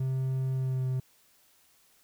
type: tone with pitch glide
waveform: triangle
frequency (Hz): 131.5 to 129.39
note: C3 to C3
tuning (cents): +9 to -19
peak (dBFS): -25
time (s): 0-1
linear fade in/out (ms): 5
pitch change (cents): -28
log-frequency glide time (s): 0.54-0.86
effects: white hiss -64 dBFS RMS until 2.03 s